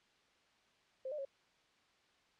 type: tone with pitch steps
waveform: sine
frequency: 525 / 602 / 548 Hz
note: C5 / D5 / C#5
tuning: +6 / +43 / -20 cents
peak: -39 dBFS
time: 1.05-1.251 s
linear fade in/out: 5 ms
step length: 67 ms
effects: white hiss -71 dBFS RMS until 2.39 s + low-pass 4000 Hz 12 dB/octave